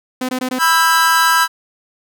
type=tone bursts; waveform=sawtooth; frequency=255.1 Hz; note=C4; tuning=44 cents flat; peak=-14 dBFS; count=4; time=0.21-0.589 s; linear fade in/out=5 ms; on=79 ms; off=21 ms
type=chord; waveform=45% pulse; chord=E minor; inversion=second; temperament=equal with one note detuned; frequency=987.8 / 1318.5 / 1606.5 Hz; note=B5 / E6 / G6; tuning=0 / 0 / +42 cents; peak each=-15 dBFS; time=0.58-1.48 s; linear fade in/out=50 ms
effects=none